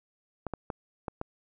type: clicks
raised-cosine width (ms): 1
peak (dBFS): -19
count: 5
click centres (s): 0.467 / 0.537 / 0.702 / 1.082 / 1.214
effects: none